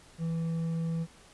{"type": "tone with hard clipping", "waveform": "triangle", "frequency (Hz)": 164.81, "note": "E3", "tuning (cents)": 0, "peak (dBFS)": -30, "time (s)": [0.18, 1.07], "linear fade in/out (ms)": 50, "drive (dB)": 7, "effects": ["pink hiss -56 dBFS RMS until 1.33 s", "resampled to 24000 Hz"]}